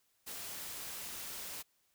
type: noise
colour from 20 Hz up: white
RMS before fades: -44 dBFS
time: 0.26-1.63 s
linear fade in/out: 20 ms
effects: white hiss -75 dBFS RMS until 1.94 s